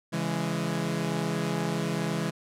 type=chord; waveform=sawtooth; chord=C# minor; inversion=none; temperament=equal with one note detuned; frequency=138.59 / 166.63 / 207.7 Hz; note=C#3 / E3 / G#3; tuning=0 / +19 / 0 cents; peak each=-30 / -26 / -28 dBFS; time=0.12-2.31 s; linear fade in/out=20 ms; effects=low-pass 11000 Hz 12 dB/octave